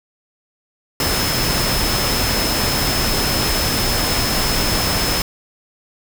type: tone in noise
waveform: sine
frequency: 5200 Hz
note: E8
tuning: 24 cents flat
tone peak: -23 dBFS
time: 1-5.22 s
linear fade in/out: 2 ms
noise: pink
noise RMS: -19 dBFS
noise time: 1-5.22 s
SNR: -7 dB
effects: none